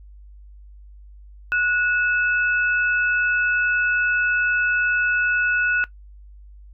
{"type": "tone pair together", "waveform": "sine", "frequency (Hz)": [1465.3, 2609], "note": ["F#6", "E7"], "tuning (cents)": [-17, -18], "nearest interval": "minor seventh", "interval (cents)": 999, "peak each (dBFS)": [-18, -26], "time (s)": [1.52, 5.84], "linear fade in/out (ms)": 0, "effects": ["noise-tail reverb RT60 0.1 s tail -17 dB re dry", "added 50 Hz sine -41 dBFS peak until 6.73 s"]}